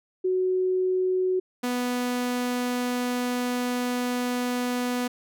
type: tone pair in turn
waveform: sine / sawtooth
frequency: 370.6 / 246.7 Hz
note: F#4 / B3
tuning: +3 / -2 cents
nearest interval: perfect fifth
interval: 705 cents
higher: first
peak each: -21 dBFS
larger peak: neither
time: 0.24-1.4 / 1.63-5.08 s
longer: second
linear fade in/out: 10 ms
effects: none

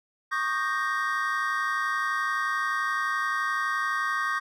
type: chord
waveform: triangle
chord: Eb dominant seventh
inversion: third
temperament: equal with one note detuned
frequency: 1108.7 / 1220.3 / 1568 / 1864.7 Hz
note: Db6 / Eb6 / G6 / Bb6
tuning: 0 / -34 / 0 / 0 cents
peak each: -29 dBFS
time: 0.31-4.4 s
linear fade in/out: 20 ms
effects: none

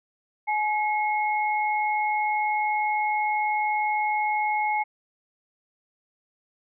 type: tone pair together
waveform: sine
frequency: 847 / 2168 Hz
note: G#5 / C#7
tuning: +34 / -39 cents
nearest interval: octave + major third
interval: 1627 cents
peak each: -23 / -28 dBFS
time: 0.47-4.84 s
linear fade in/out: 20 ms
effects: none

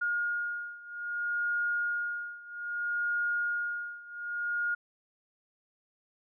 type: beating tone pair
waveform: sine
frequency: 1426 / 1426.62 Hz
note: F6 / F6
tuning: +36 / +36 cents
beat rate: 0.62 Hz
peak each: -32 / -34 dBFS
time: 0.01-4.75 s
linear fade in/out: 10 ms
effects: none

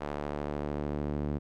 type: tone with band-pass filter sweep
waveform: sawtooth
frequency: 73.42 Hz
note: D2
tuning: in tune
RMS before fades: -34 dBFS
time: 0-1.39 s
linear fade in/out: 20 ms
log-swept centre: 760 to 240 Hz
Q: 0.79
effects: none

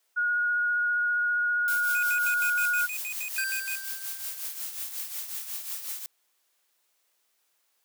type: tone with vibrato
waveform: sine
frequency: 1443 Hz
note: F#6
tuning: 44 cents flat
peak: -23 dBFS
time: 0.16-2.87 s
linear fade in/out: 20 ms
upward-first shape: sine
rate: 15 Hz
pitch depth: 11 cents each way
type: noise with tremolo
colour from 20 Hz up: blue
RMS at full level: -33 dBFS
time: 1.68-6.06 s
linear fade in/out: 0 ms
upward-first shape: triangle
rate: 5.5 Hz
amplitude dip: 65%
type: tone bursts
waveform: square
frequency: 2489 Hz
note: D#7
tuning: in tune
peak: -33 dBFS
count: 12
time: 1.95-3.753 s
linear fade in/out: 0 ms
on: 76 ms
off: 81 ms
type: tone with exponential decay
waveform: square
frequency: 1568 Hz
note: G6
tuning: in tune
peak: -27 dBFS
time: 3.38-4.63 s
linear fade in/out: 2 ms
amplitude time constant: 270 ms
effects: white hiss -72 dBFS RMS until 7.84 s + high-pass 400 Hz 12 dB/octave

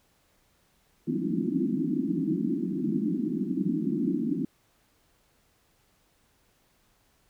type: band-pass noise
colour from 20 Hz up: white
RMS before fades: -28 dBFS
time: 1.07-4.45 s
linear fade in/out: 5 ms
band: 160 to 340 Hz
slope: 96 dB/octave
effects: pink hiss -67 dBFS RMS until 7.29 s

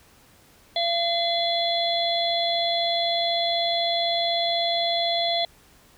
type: harmonic tone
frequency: 683 Hz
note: F5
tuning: 39 cents flat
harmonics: 1 / 3 / 5 / 6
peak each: -24 / -34 / -26 / -28 dBFS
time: 0.76-5.45 s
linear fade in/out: 2 ms
effects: pink hiss -55 dBFS RMS until 5.97 s

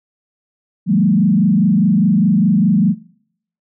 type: tone with frequency modulation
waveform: sine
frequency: 196.5 Hz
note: G3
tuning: 4 cents sharp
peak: -10 dBFS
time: 0.86-2.95 s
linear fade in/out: 50 ms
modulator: 24.9 Hz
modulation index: 1.4
effects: noise-tail reverb RT60 0.7 s tail -24 dB re dry

